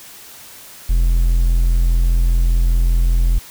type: tone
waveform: triangle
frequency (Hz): 42.5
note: F1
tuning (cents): -46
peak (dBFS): -9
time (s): 0.89-3.39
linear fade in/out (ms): 10
effects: white hiss -39 dBFS RMS until 3.5 s